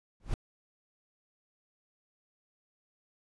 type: noise with exponential growth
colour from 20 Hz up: brown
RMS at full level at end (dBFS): -26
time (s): 0.2-0.34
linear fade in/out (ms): 1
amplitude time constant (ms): 30
effects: resampled to 24000 Hz